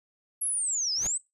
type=linear two-way sweep; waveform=sine; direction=down then up; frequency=11340 to 4903 to 8270 Hz; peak=-26 dBFS; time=0.41-1.18 s; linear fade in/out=10 ms; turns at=0.93 s
type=noise with exponential growth; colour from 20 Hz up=pink; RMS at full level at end=-35 dBFS; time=0.9-1.07 s; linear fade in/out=2 ms; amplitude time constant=35 ms
effects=noise-tail reverb RT60 0.2 s tail -20 dB re dry + resampled to 32000 Hz